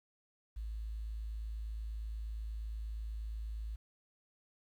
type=tone with quantisation; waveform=sine; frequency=54.2 Hz; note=A1; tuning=25 cents flat; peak=-38 dBFS; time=0.56-3.76 s; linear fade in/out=10 ms; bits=11; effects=none